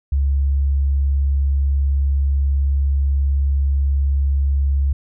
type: tone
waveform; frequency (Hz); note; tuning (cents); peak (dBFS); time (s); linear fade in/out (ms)
sine; 69.3; C#2; 0; -14; 0.12-4.93; 5
effects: none